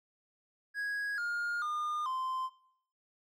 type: tone with pitch steps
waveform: triangle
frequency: 1657 / 1417.7 / 1213 / 1037.8 Hz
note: G#6 / F6 / D#6 / C6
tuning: -4 / +26 / -44 / -14 cents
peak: -31 dBFS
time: 0.74-2.5 s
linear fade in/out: 50 ms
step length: 440 ms
effects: noise-tail reverb RT60 0.7 s tail -19 dB re dry